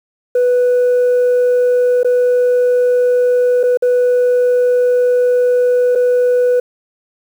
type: tone with dropouts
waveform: sine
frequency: 493.9 Hz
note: B4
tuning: in tune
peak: -7 dBFS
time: 0.35-6.6 s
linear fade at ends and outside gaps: 5 ms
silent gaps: 2.032-2.046 / 3.632-3.636 / 3.773-3.823 / 5.952-5.956 s
effects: tanh soft clip ceiling -8 dBFS + 7-bit